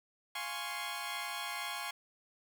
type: chord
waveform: 15% pulse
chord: Db major seventh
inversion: first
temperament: equal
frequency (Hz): 698.5 / 830.6 / 1046.5 / 1108.7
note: F5 / Ab5 / C6 / Db6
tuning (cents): 0 / 0 / 0 / 0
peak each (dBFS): -39 / -36 / -37 / -36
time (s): 0.35-1.91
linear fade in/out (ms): 5
effects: none